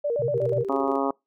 sine tone with vibrato, 523.3 Hz, C5, in tune, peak -22 dBFS, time 0.04-0.64 s, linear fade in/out 10 ms, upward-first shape square, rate 8.3 Hz, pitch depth 190 cents each way
pink band-pass noise, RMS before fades -32 dBFS, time 0.19-0.64 s, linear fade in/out 10 ms, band 120 to 140 Hz, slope 96 dB/octave
sine tone with tremolo, 392 Hz, G4, in tune, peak -27 dBFS, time 0.34-0.97 s, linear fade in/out 10 ms, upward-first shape square, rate 13 Hz, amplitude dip 60%
harmonic tone, 137.4 Hz, C#3, 15 cents flat, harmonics 2 / 3 / 4 / 5 / 6 / 7 / 8 / 9, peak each -27 / -29 / -30 / -31 / -32 / -32 / -33 / -34 dBFS, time 0.69-1.11 s, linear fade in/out 5 ms
effects noise-tail reverb RT60 0.2 s tail -26 dB re dry

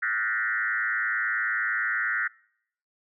sine tone with frequency modulation, 1661.2 Hz, G#6, in tune, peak -24 dBFS, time 0.02-2.28 s, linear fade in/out 10 ms, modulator 109 Hz, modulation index 2.7, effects noise-tail reverb RT60 0.7 s tail -26 dB re dry

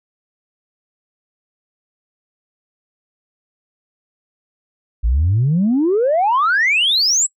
sine exponential sweep, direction up, 51.91 to 7980 Hz, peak -11 dBFS, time 5.03-7.27 s, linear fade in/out 20 ms, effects noise-tail reverb RT60 0.1 s tail -25 dB re dry + tanh soft clip ceiling -9 dBFS

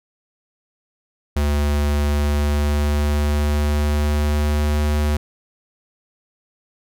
square tone with pitch glide, 73 to 74.58 Hz, D2 to D2, -10 to +27 cents, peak -17 dBFS, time 1.36-5.17 s, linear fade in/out 5 ms, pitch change +37 cents, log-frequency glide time 2.09-4.83 s, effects none

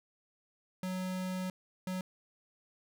square tone bursts at uneven times, 185 Hz, F#3, in tune, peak -35 dBFS, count 2, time 0.83-1.5 / 1.87-2.01 s, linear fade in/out 2 ms, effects none

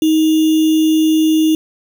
sine tone with sample-and-hold, 315.2 Hz, D#4, 23 cents sharp, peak -9 dBFS, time 0.02-1.55 s, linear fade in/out 2 ms, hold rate 3150 Hz, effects none

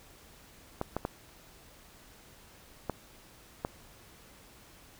clicks, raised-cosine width 1 ms, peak -17 dBFS, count 5, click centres 0.814 / 0.966 / 1.051 / 2.897 / 3.649 s, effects pink hiss -56 dBFS RMS until 4.99 s

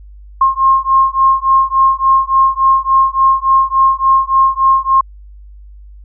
sine beating tone pair, 1067 / 1070.5 Hz, C6 / C6, +34 / +39 cents, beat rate 3.5 Hz, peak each -11 dBFS, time 0.41-5.01 s, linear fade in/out 5 ms, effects added 50 Hz sine -33 dBFS peak until 6.04 s

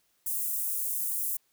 white high-pass noise, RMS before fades -31 dBFS, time 0.26-1.37 s, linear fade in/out 5 ms, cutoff 8800 Hz, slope 24 dB/octave, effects white hiss -71 dBFS RMS until 1.52 s

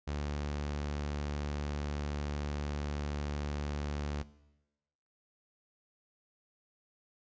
sawtooth tone, 73 Hz, D2, 10 cents flat, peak -30 dBFS, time 0.07-4.23 s, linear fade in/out 10 ms, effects noise-tail reverb RT60 1.0 s tail -19 dB re dry + resampled to 16000 Hz

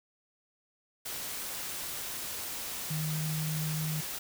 sine tone in noise, 155.56 Hz, D#3, in tune, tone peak -31 dBFS, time 2.9-4.01 s, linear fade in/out 10 ms, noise white, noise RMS -38 dBFS, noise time 1.05-4.19 s, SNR +4 dB, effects none

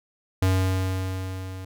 square tone with level ramp, 93.9 Hz, F#2, 26 cents sharp, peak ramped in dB -18 to -35 dBFS, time 0.42-1.65 s, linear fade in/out 5 ms, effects none

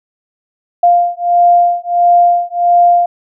sine beating tone pair, 698.5 / 700 Hz, F5 / F5, 0 / +4 cents, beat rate 1.5 Hz, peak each -10 dBFS, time 0.83-3.06 s, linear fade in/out 5 ms, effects none

